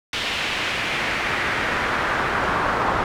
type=noise with band-pass filter sweep; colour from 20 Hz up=brown; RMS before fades=-23 dBFS; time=0.13-3.04 s; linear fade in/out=2 ms; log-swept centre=3100 to 1100 Hz; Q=1.6; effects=none